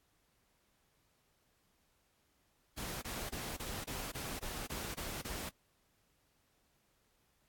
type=noise bursts; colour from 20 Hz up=pink; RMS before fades=-42 dBFS; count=10; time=2.77-5.495 s; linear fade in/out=10 ms; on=250 ms; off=25 ms; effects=pink hiss -75 dBFS RMS until 7.48 s + AAC 64 kbps